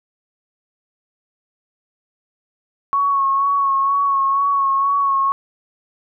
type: tone with vibrato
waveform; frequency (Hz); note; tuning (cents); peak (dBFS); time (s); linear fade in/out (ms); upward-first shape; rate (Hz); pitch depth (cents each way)
sine; 1106; C#6; -4; -14; 2.93-5.32; 0; sine; 2.1; 29
effects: none